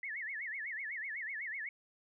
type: tone with vibrato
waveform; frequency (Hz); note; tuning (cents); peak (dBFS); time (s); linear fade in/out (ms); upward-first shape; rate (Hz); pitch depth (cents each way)
sine; 1949; B6; -23; -38; 0.03-1.69; 2; sine; 8; 230
effects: none